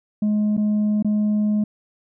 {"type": "tone with dropouts", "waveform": "sine", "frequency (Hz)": 210.4, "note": "G#3", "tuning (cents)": 23, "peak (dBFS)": -14, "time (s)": [0.22, 1.64], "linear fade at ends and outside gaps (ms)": 5, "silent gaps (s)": [[0.568, 0.576], [1.026, 1.046]], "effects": ["tanh soft clip ceiling -16 dBFS"]}